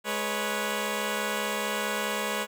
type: tone cluster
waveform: 10% pulse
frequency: 210 / 490.5 / 555 Hz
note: G#3 / B4 / C#5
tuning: +19 / -12 / +2 cents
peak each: -24 dBFS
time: 0.04-2.47 s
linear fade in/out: 50 ms
effects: none